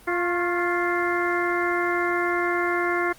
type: harmonic tone with a mistuned harmonic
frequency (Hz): 349.2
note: F4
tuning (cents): 0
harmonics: 1 / 2 / 3 / 4 / 5 / 6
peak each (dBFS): -25 / -30 / -29 / -29 / -30 / -30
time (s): 0.07-3.13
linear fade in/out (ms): 10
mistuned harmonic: 3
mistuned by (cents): +52
effects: pink hiss -50 dBFS RMS until 3.18 s + Opus 24 kbps